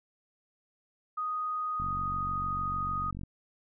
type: tone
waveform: sine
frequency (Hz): 1244.5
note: D#6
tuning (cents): 0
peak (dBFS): -30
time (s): 1.17-3.11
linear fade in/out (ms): 10
type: click train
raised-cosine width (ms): 5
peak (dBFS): -28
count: 68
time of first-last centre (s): 1.8-3.235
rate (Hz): 46.7
effects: none